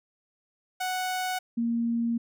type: tone pair in turn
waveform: sawtooth / sine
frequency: 740 / 233.1 Hz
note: F#5 / A#3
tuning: 0 / 0 cents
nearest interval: octave + minor sixth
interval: 2000 cents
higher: first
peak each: -24 dBFS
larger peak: neither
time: 0.8-1.39 / 1.57-2.18 s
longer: second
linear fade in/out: 10 ms
effects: none